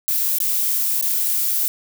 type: noise with dropouts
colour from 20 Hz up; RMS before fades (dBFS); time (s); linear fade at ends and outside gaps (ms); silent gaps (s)
violet; -20; 0.08-1.68; 0; 0.385-0.402 / 1.012-1.025
effects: none